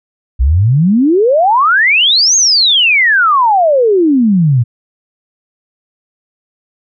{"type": "exponential two-way sweep", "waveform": "sine", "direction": "up then down", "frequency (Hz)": [58.27, 6645, 113], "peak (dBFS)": -6, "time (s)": [0.39, 4.64], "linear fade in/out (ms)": 20, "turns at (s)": 2.36, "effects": []}